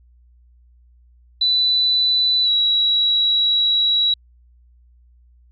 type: tone with pitch glide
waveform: sine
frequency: 3984 to 3886 Hz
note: B7 to B7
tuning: +14 to -29 cents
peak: -14 dBFS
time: 1.41-4.14 s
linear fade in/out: 5 ms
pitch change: -43 cents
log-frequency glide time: 2.43-2.5 s
effects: added 60 Hz sine -49 dBFS peak until 5.51 s